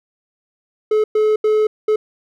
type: tone bursts at uneven times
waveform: triangle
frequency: 429.4 Hz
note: A4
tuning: 42 cents flat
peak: -10 dBFS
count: 4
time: 0.91-1.04 / 1.15-1.36 / 1.44-1.67 / 1.88-1.96 s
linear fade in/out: 5 ms
effects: none